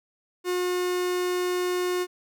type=tone; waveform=45% pulse; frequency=360 Hz; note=F#4; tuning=47 cents flat; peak=-24 dBFS; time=0.44-2.07 s; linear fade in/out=50 ms; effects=none